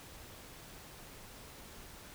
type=silence; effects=pink hiss -52 dBFS RMS until 2.14 s